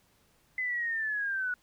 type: linear sweep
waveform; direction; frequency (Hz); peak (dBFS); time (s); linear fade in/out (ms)
sine; down; 2036 to 1458; -29; 0.58-1.54; 2
effects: pink hiss -67 dBFS RMS until 1.62 s